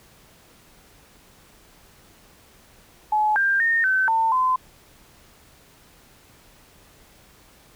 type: tone with pitch steps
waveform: sine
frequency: 852 / 1590 / 1834 / 1532 / 900 / 1025 Hz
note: G#5 / G6 / A#6 / G6 / A5 / C6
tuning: +44 / +24 / -29 / -40 / +39 / -36 cents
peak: -17 dBFS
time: 3.12-4.56 s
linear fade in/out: 5 ms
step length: 240 ms
effects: pink hiss -53 dBFS RMS until 7.75 s